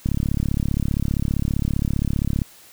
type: click train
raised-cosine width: 5 ms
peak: -9 dBFS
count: 84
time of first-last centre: 0.06-2.418 s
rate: 35.2 Hz
effects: white hiss -48 dBFS RMS until 2.72 s